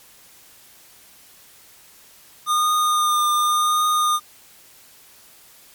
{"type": "tone with vibrato", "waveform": "square", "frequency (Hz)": 1217, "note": "D#6", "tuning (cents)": -39, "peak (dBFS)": -17, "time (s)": [2.46, 4.2], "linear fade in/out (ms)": 50, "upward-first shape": "triangle", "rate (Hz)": 0.89, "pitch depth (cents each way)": 21, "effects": ["white hiss -49 dBFS RMS until 5.74 s", "MP3 96 kbps"]}